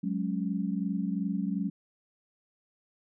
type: chord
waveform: sine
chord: F# suspended second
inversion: none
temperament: equal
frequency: 185 / 207.7 / 277.2 Hz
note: F#3 / G#3 / C#4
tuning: 0 / 0 / 0 cents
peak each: -31 / -32 / -35 dBFS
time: 0.03-1.7 s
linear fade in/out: 10 ms
effects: none